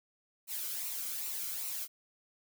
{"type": "noise with flanger", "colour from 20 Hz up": "blue", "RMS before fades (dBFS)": -38, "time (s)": [0.47, 1.88], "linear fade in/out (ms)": 50, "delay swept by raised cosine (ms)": [0.6, 1.13], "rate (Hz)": 2.5, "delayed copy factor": -0.5, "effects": []}